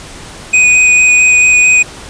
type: tone with vibrato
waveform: square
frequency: 2489 Hz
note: D#7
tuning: in tune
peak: -5 dBFS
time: 0.53-1.83 s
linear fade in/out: 10 ms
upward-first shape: square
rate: 4.5 Hz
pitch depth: 9 cents each way
effects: pink hiss -30 dBFS RMS until 2.09 s + resampled to 22050 Hz